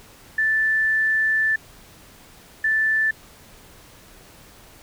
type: tone pair in turn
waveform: sine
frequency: 1760 / 1760 Hz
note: A6 / A6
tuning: 0 / 0 cents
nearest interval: unison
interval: 0 cents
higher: neither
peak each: -17 dBFS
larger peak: neither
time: 0.38-1.56 / 2.64-3.11 s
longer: first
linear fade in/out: 5 ms
effects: pink hiss -48 dBFS RMS until 4.82 s